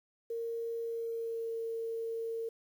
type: tone with pitch glide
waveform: sine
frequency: 461.5 to 455.4 Hz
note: A#4 to A#4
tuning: -17 to -40 cents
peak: -34 dBFS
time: 0.3-2.49 s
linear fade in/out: 5 ms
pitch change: -23 cents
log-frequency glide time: 0.83-1.59 s
effects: 10-bit